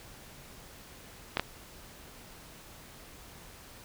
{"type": "clicks", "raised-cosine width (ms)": 0.3, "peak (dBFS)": [-11, -11], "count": 2, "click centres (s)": [1.371, 1.396], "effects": ["pink hiss -51 dBFS RMS until 3.84 s"]}